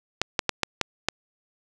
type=clicks; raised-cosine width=0.2 ms; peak=-4 dBFS; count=6; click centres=0.216 / 0.392 / 0.493 / 0.633 / 0.813 / 1.086 s; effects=none